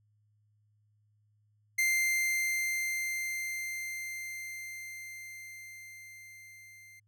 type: tone with level ramp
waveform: 45% pulse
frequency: 2093 Hz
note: C7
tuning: in tune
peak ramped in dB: -25 to -52 dBFS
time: 1.78-7 s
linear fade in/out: 10 ms
effects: added 105 Hz sine -67 dBFS peak until 7.07 s